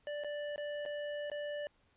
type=tone with dropouts; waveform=square; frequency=587.3 Hz; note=D5; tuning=in tune; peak=-38 dBFS; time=0.07-1.67 s; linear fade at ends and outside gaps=1 ms; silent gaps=0.237-0.245 / 0.56-0.579 / 0.853-0.86 / 1.3-1.316 s; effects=pink hiss -72 dBFS RMS until 1.96 s + resampled to 8000 Hz